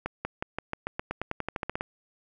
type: accelerating click train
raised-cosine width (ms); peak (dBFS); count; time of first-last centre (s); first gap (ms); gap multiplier
0.5; -15; 17; 0.06-1.809; 190; 0.92
effects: none